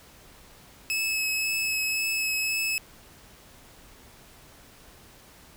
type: tone with vibrato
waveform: sawtooth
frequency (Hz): 2587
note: E7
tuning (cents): -33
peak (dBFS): -22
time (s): 0.9-2.78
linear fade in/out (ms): 0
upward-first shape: triangle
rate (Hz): 1.9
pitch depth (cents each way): 15
effects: pink hiss -52 dBFS RMS until 5.56 s